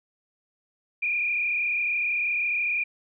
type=tone with frequency modulation; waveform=sine; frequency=2419 Hz; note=D#7; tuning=49 cents flat; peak=-23 dBFS; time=1.02-2.84 s; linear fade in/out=10 ms; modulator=33.9 Hz; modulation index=2; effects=none